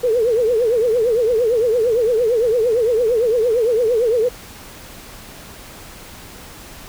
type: tone with vibrato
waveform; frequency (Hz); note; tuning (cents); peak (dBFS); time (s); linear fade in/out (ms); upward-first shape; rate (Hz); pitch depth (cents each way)
sine; 465.1; A#4; -4; -13; 0.03-4.29; 10; triangle; 8.8; 170
effects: pink hiss -38 dBFS RMS until 6.88 s